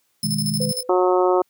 20% pulse tone with tremolo, 5240 Hz, E8, 11 cents flat, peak -17 dBFS, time 0.23-0.83 s, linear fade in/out 2 ms, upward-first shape square, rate 13 Hz, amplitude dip 70%
sine chord, G# minor, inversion first, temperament just, 124.59 / 155.74 / 207.7 Hz, B2 / D#3 / G#3, +16 / +2 / 0 cents, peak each -30 / -24 / -24 dBFS, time 0.23-0.72 s, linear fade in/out 10 ms
sine tone with exponential decay, 503 Hz, B4, 32 cents sharp, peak -22 dBFS, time 0.6-1.25 s, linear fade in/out 5 ms, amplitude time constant 140 ms
harmonic tone, 182.3 Hz, F#3, 25 cents flat, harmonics 2 / 3 / 4 / 5 / 6 / 7, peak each -17 / -21 / -23 / -25 / -27 / -28 dBFS, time 0.89-1.42 s, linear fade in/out 5 ms
effects white hiss -67 dBFS RMS until 1.49 s + high-pass 80 Hz 12 dB/octave

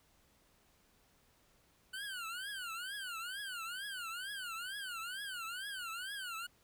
25% pulse tone with vibrato, 1480 Hz, F#6, in tune, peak -37 dBFS, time 1.93-6.47 s, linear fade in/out 10 ms, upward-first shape triangle, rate 2.2 Hz, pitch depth 230 cents each way, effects pink hiss -70 dBFS RMS until 6.63 s

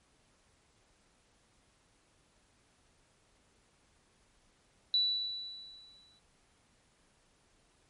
sine tone with exponential decay, 3951 Hz, B7, in tune, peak -24 dBFS, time 4.94-6.19 s, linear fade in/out 1 ms, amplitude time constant 270 ms, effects pink hiss -69 dBFS RMS until 7.89 s + MP3 48 kbps

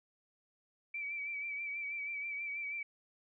sine tone with vibrato, 2311 Hz, D7, 28 cents flat, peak -37 dBFS, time 0.94-2.83 s, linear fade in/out 5 ms, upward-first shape sine, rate 6.2 Hz, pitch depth 40 cents each way, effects none

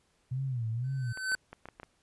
sine tone with vibrato, 122.9 Hz, B2, 8 cents flat, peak -30 dBFS, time 0.31-1.13 s, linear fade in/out 10 ms, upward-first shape sine, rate 2 Hz, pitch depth 170 cents each way
square tone with exponential growth, 1526 Hz, G6, 47 cents flat, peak -26 dBFS, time 0.84-1.35 s, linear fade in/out 2 ms, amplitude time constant 110 ms
clicks, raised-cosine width 0.5 ms, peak -29 dBFS, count 8, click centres 1.174 / 1.319 / 1.35 / 1.53 / 1.656 / 1.687 / 1.799 / 1.832 s
effects pink hiss -71 dBFS RMS until 2.02 s + resampled to 24000 Hz

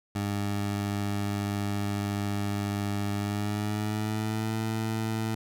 20% pulse tone with pitch glide, 101.6 to 110.8 Hz, G#2 to A2, -38 to +13 cents, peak -23 dBFS, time 0.15-5.35 s, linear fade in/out 5 ms, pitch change +151 cents, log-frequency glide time 3.15-4.56 s, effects none

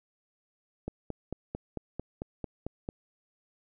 click train, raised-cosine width 2 ms, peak -21 dBFS, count 10, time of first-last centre 0.88-2.889 s, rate 4.48 Hz, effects none

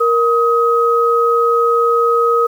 sine tone pair together, 468.2 / 1264 Hz, A#4 / D#6, +8 / +27 cents, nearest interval octave + perfect fourth, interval 1719 cents, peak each -13 dBFS, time 0-2.47 s, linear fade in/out 10 ms, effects 7-bit

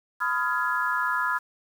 sine chord, F half-diminished seventh, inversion second, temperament just, 1005.8 / 1257.2 / 1396.9 / 1676.3 Hz, Cb6 / Eb6 / F6 / Ab6, +31 / +18 / 0 / +16 cents, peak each -28 / -30 / -28 / -29 dBFS, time 0.2-1.39 s, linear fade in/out 20 ms, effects 8-bit

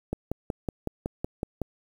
click train, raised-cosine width 2 ms, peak -15 dBFS, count 9, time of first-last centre 0.13-1.617 s, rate 5.38 Hz, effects 8-bit

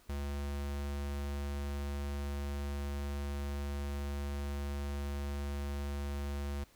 square tone, 71.1 Hz, C#2, 45 cents sharp, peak -36 dBFS, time 0.09-6.64 s, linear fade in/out 5 ms, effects pink hiss -64 dBFS RMS until 6.75 s

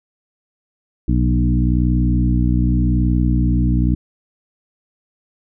harmonic tone with a mistuned harmonic, 60.9 Hz, B1, 24 cents flat, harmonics 1 / 2 / 3 / 4 / 5, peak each -16 / -19 / -21 / -22 / -23 dBFS, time 1.08-3.95 s, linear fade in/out 5 ms, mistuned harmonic 2, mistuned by +20 cents, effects none

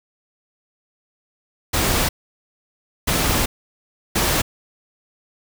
pink noise bursts at uneven times, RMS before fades -19 dBFS, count 3, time 1.73-2.09 / 3.07-3.46 / 4.15-4.42 s, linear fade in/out 10 ms, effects none

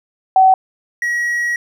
sine / triangle tone pair in turn, 758 / 1910 Hz, F#5 / A#6, +42 / +42 cents, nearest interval octave + major third, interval 1600 cents, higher second, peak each -6 / -14 dBFS, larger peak first, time 0.36-0.54 / 1.02-1.56 s, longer second, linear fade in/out 2 ms, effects none

